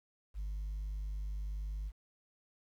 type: tone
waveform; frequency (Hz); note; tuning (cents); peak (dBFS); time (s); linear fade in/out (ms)
sine; 50.5; G#1; -48; -34; 0.34-1.92; 50
effects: tanh soft clip ceiling -35 dBFS + 11-bit